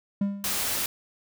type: tone with exponential decay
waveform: triangle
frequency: 200 Hz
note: G3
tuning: 35 cents sharp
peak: -18 dBFS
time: 0.21-0.65 s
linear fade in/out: 5 ms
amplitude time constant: 95 ms
type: noise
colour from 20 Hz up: white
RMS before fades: -28 dBFS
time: 0.44-0.86 s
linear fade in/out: 2 ms
effects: none